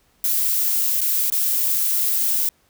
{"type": "noise with dropouts", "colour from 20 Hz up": "violet", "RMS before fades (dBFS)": -20, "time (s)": [0.24, 2.49], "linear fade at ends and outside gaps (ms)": 2, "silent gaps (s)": [[1.007, 1.014], [1.301, 1.321]], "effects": ["pink hiss -61 dBFS RMS until 2.69 s"]}